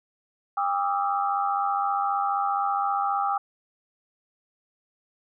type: tone cluster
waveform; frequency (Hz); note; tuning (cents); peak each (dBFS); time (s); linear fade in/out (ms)
sine; 800 / 1171 / 1266 / 1350; G5 / D6 / D#6 / E6; +35 / -5 / +30 / +41; -25 / -30 / -29 / -33; 0.57-3.38; 5
effects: none